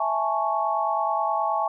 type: chord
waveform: sine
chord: A major seventh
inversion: second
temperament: equal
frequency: 659.3 / 830.6 / 880 / 1108.7 Hz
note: E5 / G#5 / A5 / C#6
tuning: 0 / 0 / 0 / 0 cents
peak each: -28 / -26 / -28 / -27 dBFS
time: 0-1.68 s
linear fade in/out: 5 ms
effects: none